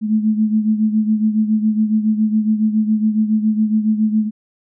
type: beating tone pair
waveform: sine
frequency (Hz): 214.7 / 221.9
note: A3 / A3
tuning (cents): -42 / +15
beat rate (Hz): 7.2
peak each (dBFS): -14 / -20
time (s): 0.01-4.31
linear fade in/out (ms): 50
effects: none